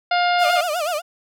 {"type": "harmonic tone", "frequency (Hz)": 707, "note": "F5", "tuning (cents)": 21, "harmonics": [1, 2, 3, 4, 5, 6, 7], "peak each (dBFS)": [-17, -23, -27, -29, -31, -33, -34], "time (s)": [0.11, 0.61], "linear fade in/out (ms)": 5}
{"type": "tone with vibrato", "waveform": "35% pulse", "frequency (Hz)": 654, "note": "E5", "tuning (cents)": -14, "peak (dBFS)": -19, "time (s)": [0.38, 1.02], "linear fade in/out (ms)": 50, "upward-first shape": "sine", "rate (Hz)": 8.2, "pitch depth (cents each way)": 180}
{"effects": []}